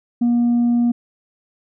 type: tone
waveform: sine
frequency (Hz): 238.7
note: A#3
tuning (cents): +41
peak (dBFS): -11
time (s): 0.21-0.92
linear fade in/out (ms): 10
effects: tanh soft clip ceiling -12 dBFS